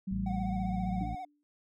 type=tone with pitch glide; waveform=sine; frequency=191.7 to 186.03 Hz; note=G3 to F#3; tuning=-38 to +10 cents; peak=-32 dBFS; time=0.07-1.04 s; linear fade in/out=10 ms; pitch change=-52 cents; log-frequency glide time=0.53-0.76 s
type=harmonic tone; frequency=55 Hz; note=A1; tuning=in tune; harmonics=1 / 2 / 3 / 4; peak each=-37 / -40 / -42 / -43 dBFS; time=0.11-1.15 s; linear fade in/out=5 ms
type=tone with vibrato; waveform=triangle; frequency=740 Hz; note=F#5; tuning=in tune; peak=-36 dBFS; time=0.26-1.25 s; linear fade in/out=5 ms; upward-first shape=sine; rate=15 Hz; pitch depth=53 cents each way
type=tone with exponential decay; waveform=sine; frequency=293.4 Hz; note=D4; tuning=2 cents flat; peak=-37 dBFS; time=1.01-1.43 s; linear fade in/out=0 ms; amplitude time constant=91 ms
effects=none